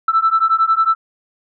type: beating tone pair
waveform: sine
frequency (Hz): 1318.5 / 1329.5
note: E6 / E6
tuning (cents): 0 / +14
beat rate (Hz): 11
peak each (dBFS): -14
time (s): 0.08-0.95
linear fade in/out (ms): 5
effects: tanh soft clip ceiling -5 dBFS